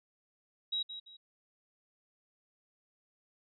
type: tone with echo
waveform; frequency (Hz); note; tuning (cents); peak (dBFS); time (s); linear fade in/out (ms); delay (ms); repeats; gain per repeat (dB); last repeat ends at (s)
sine; 3840; B7; -49; -31; 0.72-0.83; 10; 170; 2; -10; 1.17
effects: none